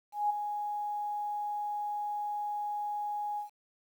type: tone with ADSR envelope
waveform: sine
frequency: 830.6 Hz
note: G#5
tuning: in tune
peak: -24 dBFS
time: 0.12-3.5 s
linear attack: 180 ms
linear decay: 10 ms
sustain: -8 dB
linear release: 120 ms
effects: 10-bit